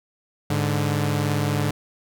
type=tone pair together; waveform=sawtooth; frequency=103.5 / 146.37 Hz; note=G#2 / D3; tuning=-5 / -5 cents; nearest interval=tritone; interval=600 cents; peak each=-20 / -19 dBFS; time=0.5-1.71 s; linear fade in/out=5 ms; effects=none